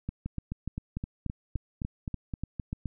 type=two click trains; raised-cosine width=5 ms; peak=-20 / -21 dBFS; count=10 / 11; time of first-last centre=0.09-2.729 / 0.26-2.857 s; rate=3.41 / 3.85 Hz; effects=none